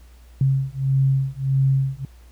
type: beating tone pair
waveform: sine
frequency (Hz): 134.2 / 135.8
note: C3 / C#3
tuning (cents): +44 / -35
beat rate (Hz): 1.6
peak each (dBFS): -20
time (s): 0.41-2.05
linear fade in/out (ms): 2
effects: added 60 Hz sine -44 dBFS peak until 2.31 s + pink hiss -57 dBFS RMS until 2.31 s